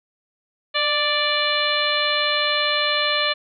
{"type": "harmonic tone with a mistuned harmonic", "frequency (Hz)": 587.3, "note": "D5", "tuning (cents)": 0, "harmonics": [1, 2, 3, 4, 5, 6, 7], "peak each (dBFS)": [-26, -26, -26, -26, -26, -26, -26], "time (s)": [0.74, 3.34], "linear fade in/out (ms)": 20, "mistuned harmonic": 1, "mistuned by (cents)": 25, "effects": []}